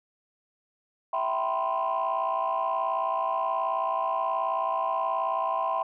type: chord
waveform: sine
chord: C major seventh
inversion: first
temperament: equal with one note detuned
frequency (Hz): 659.3 / 772.3 / 987.8 / 1046.5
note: E5 / G5 / B5 / C6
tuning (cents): 0 / -26 / 0 / 0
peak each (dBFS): -30 / -30 / -30 / -28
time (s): 1.13-5.83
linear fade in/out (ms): 5
effects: tanh soft clip ceiling -19 dBFS